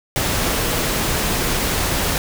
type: tone in noise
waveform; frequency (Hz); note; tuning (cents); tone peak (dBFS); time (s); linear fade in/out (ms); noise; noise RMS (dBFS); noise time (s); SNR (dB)
sine; 478.9; A#4; +47; -29; 0.59-0.8; 0; pink; -20; 0.16-2.18; -12
effects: none